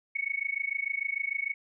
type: tone with amplitude modulation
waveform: sine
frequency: 2217 Hz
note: C#7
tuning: in tune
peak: -25 dBFS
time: 0.15-1.54 s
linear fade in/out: 10 ms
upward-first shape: sine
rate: 26.7 Hz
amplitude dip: 95%
effects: none